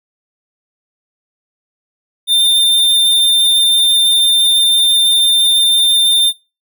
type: tone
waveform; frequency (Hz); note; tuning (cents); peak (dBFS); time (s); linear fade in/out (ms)
square; 3603; A7; +40; -9; 2.27-6.33; 50
effects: noise-tail reverb RT60 0.3 s tail -22 dB re dry